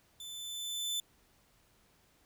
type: tone with level ramp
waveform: sawtooth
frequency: 3520 Hz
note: A7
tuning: in tune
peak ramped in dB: -41 to -29 dBFS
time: 0.2-1 s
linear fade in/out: 2 ms
effects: pink hiss -68 dBFS RMS until 2.25 s